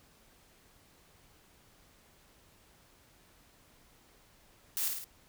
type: noise with echo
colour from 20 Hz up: blue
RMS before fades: -33 dBFS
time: 4.77-4.88 s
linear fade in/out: 0 ms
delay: 54 ms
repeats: 3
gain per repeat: -4 dB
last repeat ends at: 5.042 s
effects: pink hiss -63 dBFS RMS until 5.28 s